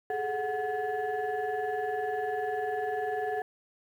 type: tone cluster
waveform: sine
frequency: 409.3 / 429.4 / 737 / 1717 Hz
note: G#4 / A4 / F#5 / A6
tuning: -25 / -42 / -7 / -43 cents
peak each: -37 / -32 / -31 / -38 dBFS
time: 0.1-3.42 s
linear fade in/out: 2 ms
effects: tanh soft clip ceiling -23 dBFS + 10-bit